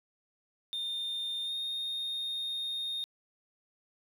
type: tone with pitch glide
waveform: sine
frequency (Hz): 3627 to 3686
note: A#7 to A#7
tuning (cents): -48 to -20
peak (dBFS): -30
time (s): 0.73-3.04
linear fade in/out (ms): 0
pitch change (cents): +28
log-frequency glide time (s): 1.44-1.52
effects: tanh soft clip ceiling -32 dBFS + 10-bit